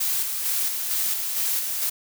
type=noise with tremolo; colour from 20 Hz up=blue; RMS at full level=-24 dBFS; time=0-1.9 s; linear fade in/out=10 ms; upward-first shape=square; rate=2.2 Hz; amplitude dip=35%; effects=none